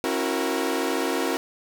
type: chord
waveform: sawtooth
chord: F# dominant seventh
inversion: second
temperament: equal with one note detuned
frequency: 270.5 / 329.6 / 370 / 466.2 Hz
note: C#4 / E4 / F#4 / A#4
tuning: -42 / 0 / 0 / 0 cents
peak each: -25 dBFS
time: 0.04-1.37 s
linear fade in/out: 0 ms
effects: none